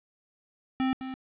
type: tone with echo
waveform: square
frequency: 261.6 Hz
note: C4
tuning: in tune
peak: -25 dBFS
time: 0.8-0.93 s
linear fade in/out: 0 ms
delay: 210 ms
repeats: 1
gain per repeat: -10 dB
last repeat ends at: 1.14 s
effects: resampled to 8000 Hz + 9-bit